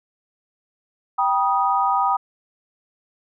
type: chord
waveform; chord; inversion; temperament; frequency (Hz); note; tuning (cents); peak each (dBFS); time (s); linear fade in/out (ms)
sine; G augmented; none; equal with one note detuned; 784 / 966.3 / 1244.5; G5 / B5 / D#6; 0 / -38 / 0; -21; 1.18-2.17; 10
effects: none